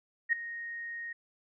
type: tone with ADSR envelope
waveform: sine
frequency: 1864.7 Hz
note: A#6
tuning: in tune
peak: -21 dBFS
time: 0.29-1.13 s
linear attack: 36 ms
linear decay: 7 ms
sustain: -16 dB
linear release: 7 ms
effects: none